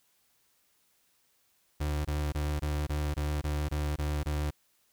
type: tone bursts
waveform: 35% pulse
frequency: 74.5 Hz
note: D2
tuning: 25 cents sharp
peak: -27 dBFS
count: 10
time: 1.8-4.507 s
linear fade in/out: 10 ms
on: 250 ms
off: 23 ms
effects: white hiss -70 dBFS RMS until 4.92 s